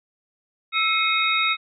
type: tone cluster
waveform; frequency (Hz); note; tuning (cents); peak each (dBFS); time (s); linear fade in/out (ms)
sine; 1316 / 2164 / 2516 / 3758; E6 / C#7 / D#7 / A#7; -3 / -42 / +19 / +13; -24; 0.72-1.57; 50
effects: none